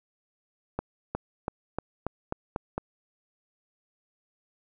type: accelerating click train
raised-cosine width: 1 ms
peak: -15 dBFS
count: 8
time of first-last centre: 0.79-2.78 s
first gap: 360 ms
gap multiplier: 0.92
effects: none